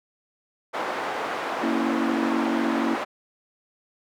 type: band-pass noise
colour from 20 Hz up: white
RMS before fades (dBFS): -29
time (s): 0.73-3.05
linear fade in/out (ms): 20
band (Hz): 380 to 1100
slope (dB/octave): 12
type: chord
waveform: sine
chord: A# diminished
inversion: none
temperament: equal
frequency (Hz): 233.1 / 277.2 / 329.6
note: A#3 / C#4 / E4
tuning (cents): 0 / 0 / 0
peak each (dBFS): -27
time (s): 1.62-2.96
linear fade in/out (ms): 20
effects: none